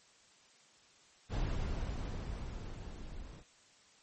brown noise with level ramp, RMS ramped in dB -33 to -49 dBFS, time 1.29-3.44 s, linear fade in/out 50 ms, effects white hiss -64 dBFS RMS until 4.02 s + MP3 32 kbps

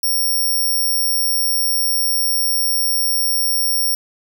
10% pulse tone, 5550 Hz, F8, 12 cents flat, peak -10 dBFS, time 0.03-3.95 s, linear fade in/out 5 ms, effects none

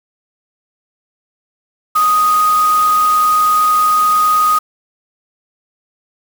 sine tone in noise, 1244.5 Hz, D#6, in tune, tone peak -9 dBFS, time 1.95-4.59 s, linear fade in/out 10 ms, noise white, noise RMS -26 dBFS, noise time 1.95-4.59 s, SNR +14 dB, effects none

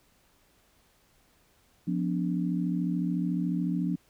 sine tone cluster, 175.4 / 249.3 / 289.3 Hz, F3 / B3 / D4, +8 / +16 / -26 cents, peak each -28 / -33 / -32 dBFS, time 1.87-3.96 s, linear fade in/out 10 ms, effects pink hiss -65 dBFS RMS until 4.09 s

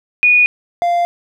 sine / triangle tone pair in turn, 2461 / 694.8 Hz, D#7 / F5, -20 / -9 cents, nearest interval octave + minor seventh, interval 2189 cents, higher first, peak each -7 / -10 dBFS, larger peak first, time 0.23-0.46 / 0.82-1.05 s, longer neither, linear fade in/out 0 ms, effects none

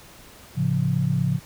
sine chord, A augmented, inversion none, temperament equal, 110 / 138.59 / 174.61 Hz, A2 / C#3 / E#3, 0 / 0 / 0 cents, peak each -27 / -22 / -24 dBFS, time 0.55-1.4 s, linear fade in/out 50 ms, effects pink hiss -47 dBFS RMS until 1.45 s

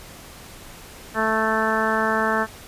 harmonic tone, 220 Hz, A3, in tune, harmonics 1 / 2 / 3 / 4 / 5 / 6 / 7 / 8, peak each -27 / -27 / -27 / -27 / -27 / -27 / -27 / -27 dBFS, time 1.14-2.47 s, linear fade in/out 50 ms, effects pink hiss -42 dBFS RMS until 2.67 s + resampled to 32000 Hz

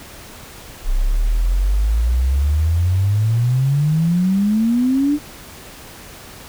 sine exponential sweep, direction up, 30.89 to 301 Hz, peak -13 dBFS, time 0.84-5.19 s, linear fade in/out 50 ms, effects pink hiss -38 dBFS RMS until 6.48 s

